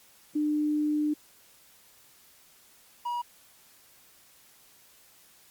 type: tone pair in turn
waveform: sine / triangle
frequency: 300 / 961.3 Hz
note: D4 / B5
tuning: +37 / -47 cents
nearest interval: octave + minor sixth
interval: 2016 cents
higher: second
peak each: -24 / -27 dBFS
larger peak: first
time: 0.35-1.14 / 3.05-3.22 s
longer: first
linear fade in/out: 10 ms
effects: white hiss -58 dBFS RMS until 5.5 s + Opus 48 kbps